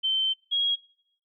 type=tone pair in turn; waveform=sine; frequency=3096 / 3295 Hz; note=G7 / G#7; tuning=-22 / -14 cents; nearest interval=minor second; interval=108 cents; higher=second; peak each=-22 dBFS; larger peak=neither; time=0.03-0.34 / 0.51-0.76 s; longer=first; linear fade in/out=20 ms; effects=noise-tail reverb RT60 0.8 s tail -26 dB re dry